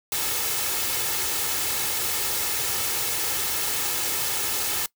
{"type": "noise with comb filter", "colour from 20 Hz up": "white", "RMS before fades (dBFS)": -26, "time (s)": [0.12, 4.86], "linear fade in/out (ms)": 2, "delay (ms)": 2.3, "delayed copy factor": 0.5, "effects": ["noise-tail reverb RT60 0.1 s tail -21 dB re dry", "high-pass 60 Hz 12 dB/octave"]}